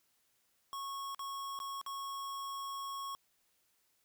square tone with dropouts, 1100 Hz, C#6, 14 cents flat, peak -40 dBFS, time 0.73-3.15 s, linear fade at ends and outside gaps 0 ms, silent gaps 1.147-1.193 / 1.59-1.601 / 1.814-1.863 s, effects white hiss -75 dBFS RMS until 4.04 s

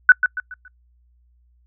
sine tone with echo, 1494 Hz, F#6, 16 cents sharp, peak -4 dBFS, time 0.09-0.12 s, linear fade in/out 2 ms, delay 140 ms, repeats 4, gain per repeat -9 dB, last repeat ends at 0.68 s, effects noise-tail reverb RT60 0.1 s tail -26 dB re dry + added 60 Hz sine -55 dBFS peak until 1.66 s

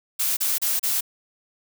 blue noise bursts, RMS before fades -23 dBFS, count 4, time 0.19-1.009 s, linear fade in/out 10 ms, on 180 ms, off 33 ms, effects none

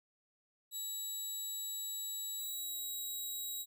5% pulse tone with pitch glide, 3900 to 3844 Hz, B7 to B7, -23 to -48 cents, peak -32 dBFS, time 0.71-3.66 s, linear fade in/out 50 ms, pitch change -25 cents, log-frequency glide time 2.38-2.9 s, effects none

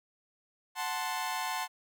sawtooth chord, F# diminished, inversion none, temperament equal, 740 / 880 / 1046.5 Hz, F#5 / A5 / C6, 0 / 0 / 0 cents, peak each -34 / -32 / -33 dBFS, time 0.75-1.68 s, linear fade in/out 50 ms, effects none

